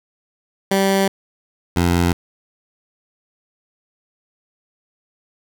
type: tone pair in turn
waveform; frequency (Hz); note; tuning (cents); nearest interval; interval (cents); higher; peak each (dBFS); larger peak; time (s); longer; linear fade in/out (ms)
15% pulse; 194.5 / 86.83; G3 / F2; -13 / -9; octave + major second; 1396; first; -8; neither; 0.71-1.08 / 1.76-2.13; neither; 5
effects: none

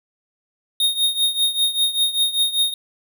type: tone with tremolo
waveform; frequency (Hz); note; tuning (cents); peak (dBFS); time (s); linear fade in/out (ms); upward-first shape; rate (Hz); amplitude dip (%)
square; 3708; A#7; -10; -14; 0.8-2.74; 2; triangle; 5.1; 85
effects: none

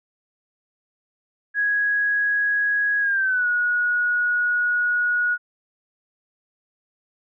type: tone with pitch glide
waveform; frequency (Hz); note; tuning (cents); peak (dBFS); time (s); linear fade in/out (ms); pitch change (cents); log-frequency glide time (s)
sine; 1661.2 to 1454.5; G#6 to F#6; 0 to -30; -18; 1.54-5.38; 50; -230; 3-3.47
effects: none

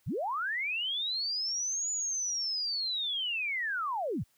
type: linear two-way sweep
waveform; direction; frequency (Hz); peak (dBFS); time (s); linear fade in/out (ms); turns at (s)
sine; up then down; 61.1 to 6970 to 61.1; -30; 0.06-4.24; 20; 1.91
effects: white hiss -70 dBFS RMS until 4.37 s

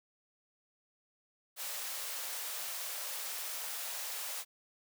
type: high-pass noise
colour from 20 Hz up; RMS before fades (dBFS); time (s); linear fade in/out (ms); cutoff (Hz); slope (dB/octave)
white; -40; 1.56-4.45; 50; 480; 48
effects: none

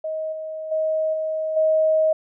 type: tone with level steps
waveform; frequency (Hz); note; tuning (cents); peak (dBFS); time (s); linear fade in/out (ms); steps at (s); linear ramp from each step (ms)
sine; 630; D#5; +21; -24 / -28 / -19 / -22 / -15; 0.04-2.13; 5; 0.32 / 0.71 / 1.13 / 1.56; 10
effects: none

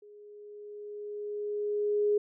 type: tone with level ramp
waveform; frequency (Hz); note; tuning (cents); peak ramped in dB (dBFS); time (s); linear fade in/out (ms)
sine; 415.3; G#4; 0; -50 to -22; 0.02-2.18; 5
effects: none

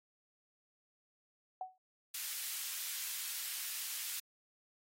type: tone with exponential decay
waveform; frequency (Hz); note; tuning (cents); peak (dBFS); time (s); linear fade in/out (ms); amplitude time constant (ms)
sine; 747; F#5; +16; -35; 1.61-1.78; 2; 35
type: high-pass noise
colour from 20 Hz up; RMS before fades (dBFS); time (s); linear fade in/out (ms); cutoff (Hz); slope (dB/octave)
white; -41; 2.14-4.2; 5; 1900; 12
effects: AAC 48 kbps

